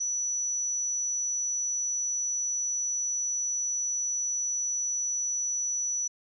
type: tone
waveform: sine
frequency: 5920 Hz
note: F#8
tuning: in tune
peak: -27 dBFS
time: 0-6.08 s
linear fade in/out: 10 ms
effects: none